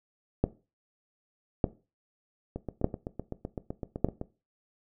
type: two click trains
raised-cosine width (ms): 2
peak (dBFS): -9 / -21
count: 4 / 14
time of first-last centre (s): 0.44-4.046 / 2.56-4.214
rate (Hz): 0.832 / 7.86
effects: noise-tail reverb RT60 0.3 s tail -17 dB re dry